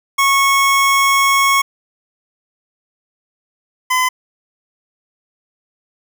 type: tone pair in turn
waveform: 25% pulse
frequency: 1100 / 1017.2 Hz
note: C#6 / C6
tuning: -14 / -49 cents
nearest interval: minor second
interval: 135 cents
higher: first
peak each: -7 / -9 dBFS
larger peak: first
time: 0.18-1.62 / 3.9-4.09 s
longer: first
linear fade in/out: 10 ms
effects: none